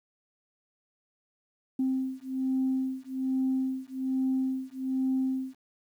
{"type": "beating tone pair", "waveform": "sine", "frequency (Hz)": [261.6, 262.8], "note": ["C4", "C4"], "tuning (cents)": [0, 8], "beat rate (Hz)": 1.2, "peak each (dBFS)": -29, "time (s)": [1.79, 5.55], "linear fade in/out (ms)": 5, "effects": ["tanh soft clip ceiling -20 dBFS", "10-bit"]}